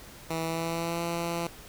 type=tone with pitch glide; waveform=10% pulse; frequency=162.9 to 169.62 Hz; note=E3 to E3; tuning=-20 to +50 cents; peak=-21 dBFS; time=0.3-1.47 s; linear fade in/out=2 ms; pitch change=+70 cents; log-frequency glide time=0.4-1.02 s; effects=pink hiss -48 dBFS RMS until 1.68 s